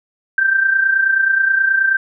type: tone with amplitude modulation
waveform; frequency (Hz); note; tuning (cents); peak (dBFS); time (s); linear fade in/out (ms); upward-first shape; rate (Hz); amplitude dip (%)
sine; 1568; G6; 0; -9; 0.38-1.97; 2; sine; 29.4; 60
effects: none